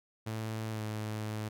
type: tone with pitch glide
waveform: sawtooth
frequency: 110.4 to 107.75 Hz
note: A2 to A2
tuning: +6 to -36 cents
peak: -31 dBFS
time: 0.26-1.49 s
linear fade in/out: 10 ms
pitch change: -42 cents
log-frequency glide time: 0.71-0.81 s
effects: none